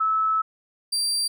sine / 30% pulse tone pair in turn, 1303 / 4708 Hz, E6 / D8, -20 / +3 cents, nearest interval octave + minor seventh, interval 2223 cents, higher second, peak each -19 dBFS, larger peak neither, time 0-0.42 / 0.92-1.28 s, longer first, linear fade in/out 10 ms, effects none

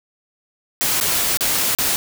white noise with dropouts, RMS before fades -19 dBFS, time 0.81-1.96 s, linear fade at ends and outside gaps 0 ms, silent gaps 1.001-1.011 / 1.372-1.408 / 1.75-1.786 s, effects none

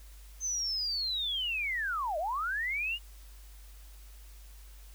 sine linear two-way sweep, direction down then up, 6290 to 587.3 to 2921 Hz, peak -30 dBFS, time 0.4-2.99 s, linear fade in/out 50 ms, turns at 2.18 s, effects added 50 Hz sine -48 dBFS peak until 4.94 s + white hiss -59 dBFS RMS until 4.94 s

